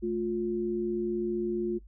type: tone pair together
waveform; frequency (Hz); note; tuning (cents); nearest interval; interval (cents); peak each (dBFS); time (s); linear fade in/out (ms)
sine; 216.9 / 352.6; A3 / F4; -25 / +17; minor sixth; 842; -33 / -28; 0.02-1.79; 20
effects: noise-tail reverb RT60 0.1 s tail -18 dB re dry + added 50 Hz sine -48 dBFS peak until 1.87 s